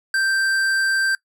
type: tone with tanh clipping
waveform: triangle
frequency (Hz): 1568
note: G6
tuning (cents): 0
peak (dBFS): -19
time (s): 0.14-1.15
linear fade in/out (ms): 2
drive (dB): 18
effects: noise-tail reverb RT60 0.1 s tail -21 dB re dry